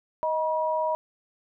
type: tone pair together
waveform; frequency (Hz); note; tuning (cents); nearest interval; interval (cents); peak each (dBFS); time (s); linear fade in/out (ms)
sine; 627 / 962.7; D#5 / B5; +13 / -45; perfect fifth; 742; -26; 0.23-0.95; 0
effects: none